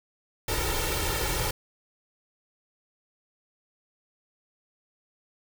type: noise with comb filter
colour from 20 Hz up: pink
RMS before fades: -28 dBFS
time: 0.48-1.51 s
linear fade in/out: 5 ms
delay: 2.2 ms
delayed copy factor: +0.85
effects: none